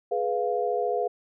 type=chord; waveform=sine; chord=F diminished; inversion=first; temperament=equal with one note detuned; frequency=419.9 / 493.9 / 698.5 Hz; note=Ab4 / Cb5 / F5; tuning=+19 / 0 / 0 cents; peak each=-28 dBFS; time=0.11-1.08 s; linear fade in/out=10 ms; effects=none